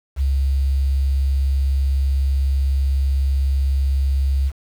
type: tone with quantisation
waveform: sine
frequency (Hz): 68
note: C#2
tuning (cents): -33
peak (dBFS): -15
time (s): 0.16-4.52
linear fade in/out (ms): 50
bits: 7
effects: none